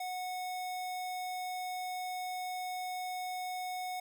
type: tone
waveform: square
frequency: 734 Hz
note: F#5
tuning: 14 cents flat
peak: -37 dBFS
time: 0-4 s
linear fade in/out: 5 ms
effects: none